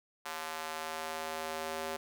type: tone with high-pass filter sweep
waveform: square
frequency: 79.4 Hz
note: D#2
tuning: 36 cents sharp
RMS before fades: -39 dBFS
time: 0.25-1.97 s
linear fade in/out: 10 ms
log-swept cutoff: 940 to 500 Hz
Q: 1.2
effects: none